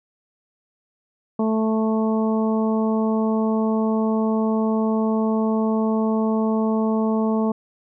harmonic tone, 220 Hz, A3, in tune, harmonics 1 / 2 / 3 / 4 / 5, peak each -19 / -25 / -29 / -31 / -33 dBFS, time 1.39-7.52 s, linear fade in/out 5 ms, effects none

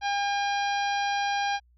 harmonic tone, 806 Hz, G5, 48 cents sharp, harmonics 1 / 2 / 3 / 4 / 5 / 6 / 7, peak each -26 / -32 / -36 / -38 / -40 / -42 / -43 dBFS, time 0.01-1.6 s, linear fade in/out 50 ms, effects added 60 Hz sine -58 dBFS peak until 1.77 s

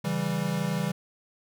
square chord, C# diminished, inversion none, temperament equal, 138.59 / 164.81 / 196 Hz, C#3 / E3 / G3, 0 / 0 / 0 cents, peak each -34 / -30 / -31 dBFS, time 0.04-0.92 s, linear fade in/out 10 ms, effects none

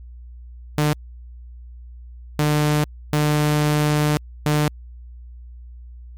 sawtooth tone bursts at uneven times, 149.7 Hz, D3, 33 cents sharp, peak -12 dBFS, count 4, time 0.78-0.93 / 2.39-2.84 / 3.13-4.17 / 4.46-4.68 s, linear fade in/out 0 ms, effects added 60 Hz sine -36 dBFS peak until 6.17 s + MP3 96 kbps

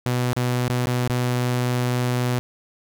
sawtooth tone with dropouts, 123.8 Hz, B2, 5 cents sharp, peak -16 dBFS, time 0.06-2.39 s, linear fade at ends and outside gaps 0 ms, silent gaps 0.331-0.365 / 0.681-0.698 / 0.857-0.871 / 1.078-1.098 s, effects none

